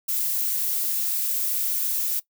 violet noise, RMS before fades -25 dBFS, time 0.08-2.2 s, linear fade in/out 10 ms, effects noise-tail reverb RT60 0.1 s tail -19 dB re dry

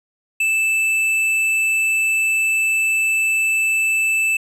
triangle tone with tanh clipping, 2637 Hz, E7, in tune, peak -17 dBFS, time 0.4-4.37 s, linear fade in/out 5 ms, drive 14 dB, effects resampled to 32000 Hz

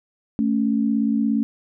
sine tone pair together, 219.9 / 277 Hz, A3 / C#4, -1 / -1 cents, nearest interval major third, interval 400 cents, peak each -19 / -22 dBFS, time 0.39-1.43 s, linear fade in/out 0 ms, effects none

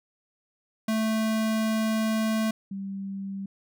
square / sine tone pair in turn, 220 / 195.51 Hz, A3 / G3, 0 / -4 cents, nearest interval major second, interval 204 cents, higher first, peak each -24 / -31 dBFS, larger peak first, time 0.88-2.51 / 2.71-3.46 s, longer first, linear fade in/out 5 ms, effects none

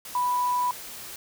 sine tone in noise, 987.8 Hz, B5, in tune, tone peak -22 dBFS, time 0.15-0.71 s, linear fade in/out 2 ms, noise white, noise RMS -40 dBFS, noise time 0.05-1.16 s, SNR +15 dB, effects none

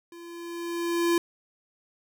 square tone with level ramp, 341.3 Hz, F4, 40 cents flat, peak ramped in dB -44 to -20 dBFS, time 0.12-1.18 s, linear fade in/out 2 ms, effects none

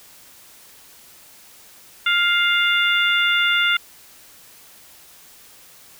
harmonic tone, 701 Hz, F5, 6 cents sharp, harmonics 2 / 3 / 4 / 5, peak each -19 / -21 / -22 / -23 dBFS, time 2.06-3.77 s, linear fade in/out 5 ms, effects white hiss -47 dBFS RMS until 5.99 s

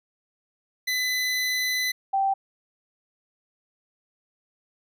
25% pulse / sine tone pair in turn, 2008 / 780.5 Hz, B6 / G5, +28 / -8 cents, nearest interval octave + major third, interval 1636 cents, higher first, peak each -20 dBFS, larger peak neither, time 0.87-1.92 / 2.13-2.34 s, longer first, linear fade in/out 10 ms, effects none

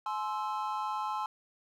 triangle chord, Ab augmented, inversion none, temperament equal with one note detuned, 851 / 1046.5 / 1318.5 Hz, Ab5 / C6 / E6, +42 / 0 / 0 cents, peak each -33 / -34 / -37 dBFS, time 0.06-1.26 s, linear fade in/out 2 ms, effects none

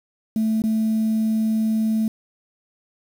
sine tone with dropouts, 220 Hz, A3, in tune, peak -16 dBFS, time 0.36-2.08 s, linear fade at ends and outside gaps 2 ms, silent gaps 0.62-0.638 s, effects tanh soft clip ceiling -15 dBFS + 7-bit

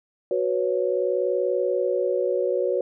sine chord, F# suspended fourth, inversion none, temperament equal, 370 / 493.9 / 554.4 Hz, F#4 / B4 / C#5, 0 / 0 / 0 cents, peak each -25 dBFS, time 0.31-2.81 s, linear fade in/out 2 ms, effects none

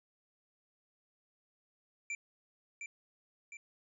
square tone with echo, 2349 Hz, D7, in tune, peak -37 dBFS, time 2.1-2.15 s, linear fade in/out 2 ms, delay 710 ms, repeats 2, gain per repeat -5 dB, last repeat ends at 3.57 s, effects resampled to 22050 Hz

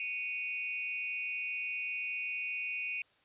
sine tone with amplitude modulation, 2489 Hz, D#7, in tune, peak -30 dBFS, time 0-3.02 s, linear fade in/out 2 ms, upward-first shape sine, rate 255 Hz, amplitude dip 95%, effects white hiss -68 dBFS RMS until 3.24 s + resampled to 8000 Hz

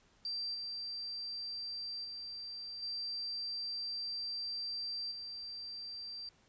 sine tone with level steps, 4700 Hz, D8, 1 cent sharp, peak -36 / -39 / -42 / -37 / -42 dBFS, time 0.25-6.29 s, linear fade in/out 2 ms, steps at 0.54 / 2.04 / 2.82 / 5.11 s, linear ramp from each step 10 ms, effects pink hiss -68 dBFS RMS until 6.48 s + resampled to 16000 Hz

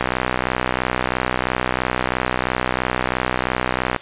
click train, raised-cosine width 0.5 ms, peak -3 dBFS, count 250, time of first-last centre 0.01-3.962 s, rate 63 Hz, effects white hiss -38 dBFS RMS until 4.01 s + resampled to 8000 Hz

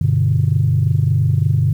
sine chord, G major, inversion none, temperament equal, 98 / 123.47 / 146.83 Hz, G2 / B2 / D3, 0 / 0 / 0 cents, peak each -16 dBFS, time 0.01-1.73 s, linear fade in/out 5 ms, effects tanh soft clip ceiling -4 dBFS + 8-bit

